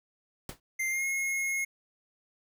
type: noise with exponential decay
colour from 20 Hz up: pink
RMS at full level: -36 dBFS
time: 0.49-0.6 s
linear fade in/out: 2 ms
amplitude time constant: 23 ms
type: tone with pitch glide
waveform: square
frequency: 2093 to 2161 Hz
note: C7 to C#7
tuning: 0 to -45 cents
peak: -29 dBFS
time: 0.79-1.65 s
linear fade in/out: 10 ms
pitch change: +55 cents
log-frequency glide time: 0.89-1.05 s
effects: none